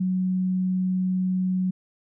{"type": "tone with vibrato", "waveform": "sine", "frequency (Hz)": 185, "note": "F#3", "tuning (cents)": 0, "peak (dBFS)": -21, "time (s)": [0, 1.71], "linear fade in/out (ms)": 10, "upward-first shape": "sine", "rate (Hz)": 20, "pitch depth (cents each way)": 10, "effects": []}